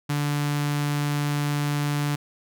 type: tone with notch filter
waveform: sawtooth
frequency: 145.8 Hz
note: D3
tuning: 12 cents flat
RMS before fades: -25 dBFS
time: 0.09-2.16 s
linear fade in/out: 10 ms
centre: 510 Hz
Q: 1.4
effects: none